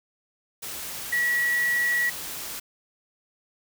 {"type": "tone in noise", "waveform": "sine", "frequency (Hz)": 1930, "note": "B6", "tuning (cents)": -40, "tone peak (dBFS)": -21, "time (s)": [1.12, 2.1], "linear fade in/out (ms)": 10, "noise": "white", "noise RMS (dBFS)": -35, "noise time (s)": [0.62, 2.6], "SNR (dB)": 11, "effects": []}